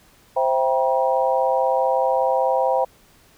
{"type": "chord", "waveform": "sine", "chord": "C dominant seventh", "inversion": "none", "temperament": "equal with one note detuned", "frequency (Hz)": [523.3, 659.3, 784, 956.3], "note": ["C5", "E5", "G5", "Bb5"], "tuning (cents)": [0, 0, 0, 44], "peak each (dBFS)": [-20, -24, -22, -24], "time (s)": [0.36, 2.85], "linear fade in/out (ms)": 10, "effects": ["pink hiss -54 dBFS RMS until 3.37 s"]}